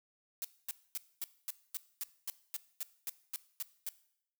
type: noise bursts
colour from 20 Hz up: blue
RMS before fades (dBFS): -38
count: 14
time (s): 0.42-3.89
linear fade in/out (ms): 0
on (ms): 25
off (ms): 240
effects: noise-tail reverb RT60 0.7 s tail -18 dB re dry